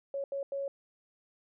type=tone bursts at uneven times; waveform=sine; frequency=554.4 Hz; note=C#5; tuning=in tune; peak=-32 dBFS; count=3; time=0.14-0.24 / 0.32-0.43 / 0.52-0.68 s; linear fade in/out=2 ms; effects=none